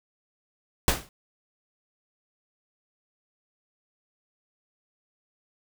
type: noise with exponential decay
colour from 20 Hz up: pink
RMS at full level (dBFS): -18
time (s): 0.88-1.09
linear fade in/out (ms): 1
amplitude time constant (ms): 44
effects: none